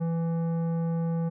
sine tone with tanh clipping, 166.2 Hz, E3, 15 cents sharp, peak -27 dBFS, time 0-1.3 s, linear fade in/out 20 ms, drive 12 dB, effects none

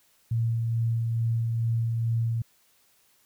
sine tone with tremolo, 115.1 Hz, A#2, 22 cents flat, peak -22 dBFS, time 0.31-2.42 s, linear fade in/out 5 ms, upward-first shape sine, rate 2.3 Hz, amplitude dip 25%, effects white hiss -64 dBFS RMS until 3.25 s

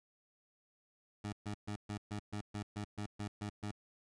20% pulse tone bursts, 103.8 Hz, G#2, in tune, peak -34 dBFS, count 12, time 1.24-3.714 s, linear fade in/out 5 ms, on 87 ms, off 130 ms, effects resampled to 22050 Hz

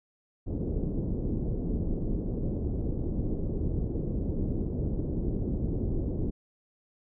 pink low-pass noise, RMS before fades -30 dBFS, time 0.46-6.31 s, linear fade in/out 20 ms, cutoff 410 Hz, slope 24 dB/octave, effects none

